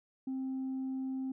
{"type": "tone", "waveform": "sine", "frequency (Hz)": 263.4, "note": "C4", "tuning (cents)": 12, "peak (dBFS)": -32, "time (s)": [0.27, 1.32], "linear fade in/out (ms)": 5, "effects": ["tanh soft clip ceiling -32 dBFS"]}